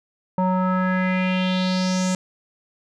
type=tone with low-pass filter sweep; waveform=square; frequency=185 Hz; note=F#3; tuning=in tune; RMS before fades=-21 dBFS; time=0.38-2.15 s; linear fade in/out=2 ms; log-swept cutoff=870 to 7500 Hz; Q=3.8; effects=none